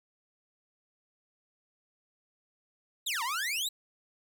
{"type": "exponential two-way sweep", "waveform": "sawtooth", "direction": "down then up", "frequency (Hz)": [4062, 893, 4062], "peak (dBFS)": -27, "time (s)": [3.06, 3.69], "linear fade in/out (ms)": 10, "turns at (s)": 3.23, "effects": []}